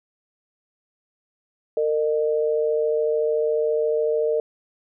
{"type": "tone pair together", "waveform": "sine", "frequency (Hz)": [457, 610], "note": ["A#4", "D#5"], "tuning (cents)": [-34, -34], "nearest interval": "perfect fourth", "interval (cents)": 500, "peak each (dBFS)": [-20, -24], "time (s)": [1.77, 4.4], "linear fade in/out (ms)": 2, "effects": []}